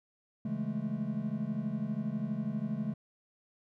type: chord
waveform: triangle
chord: A major seventh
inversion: first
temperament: equal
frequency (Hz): 138.59 / 164.81 / 207.7 / 220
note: C#3 / E3 / G#3 / A3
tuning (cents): 0 / 0 / 0 / 0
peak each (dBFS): -38 / -39 / -34 / -34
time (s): 0.45-2.94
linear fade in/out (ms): 5
effects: none